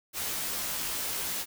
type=noise with comb filter; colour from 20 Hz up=white; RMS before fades=-33 dBFS; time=0.13-1.46 s; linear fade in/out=50 ms; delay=16 ms; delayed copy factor=-0.85; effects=none